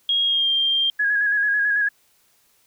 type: tone with pitch glide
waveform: sine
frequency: 3274 to 3186 Hz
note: G#7 to G7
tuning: -25 to +27 cents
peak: -17 dBFS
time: 0.09-0.9 s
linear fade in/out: 2 ms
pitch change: -48 cents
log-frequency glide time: 0.25-0.5 s
type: tone with vibrato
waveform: sine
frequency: 1661 Hz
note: G#6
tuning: in tune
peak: -17 dBFS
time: 0.99-1.89 s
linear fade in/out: 10 ms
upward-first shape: square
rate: 9.1 Hz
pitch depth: 30 cents each way
effects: white hiss -61 dBFS RMS until 2.66 s